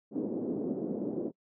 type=band-pass noise; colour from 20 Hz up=pink; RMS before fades=-34 dBFS; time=0.11-1.32 s; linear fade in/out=50 ms; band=220 to 430 Hz; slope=24 dB/octave; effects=noise-tail reverb RT60 0.1 s tail -25 dB re dry